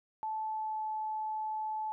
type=tone with pitch glide; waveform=sine; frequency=872 to 866 Hz; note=A5 to A5; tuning=-16 to -28 cents; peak=-33 dBFS; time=0.23-1.92 s; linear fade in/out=0 ms; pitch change=-12 cents; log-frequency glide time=0.41-0.83 s; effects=none